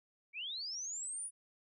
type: linear sweep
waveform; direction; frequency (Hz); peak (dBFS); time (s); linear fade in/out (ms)
sine; up; 2217 to 9910; -39; 0.33-1.31; 50
effects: none